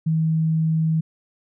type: tone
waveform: sine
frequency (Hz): 160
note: D#3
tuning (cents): +49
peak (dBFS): -17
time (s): 0.06-1.01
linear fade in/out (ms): 10
effects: none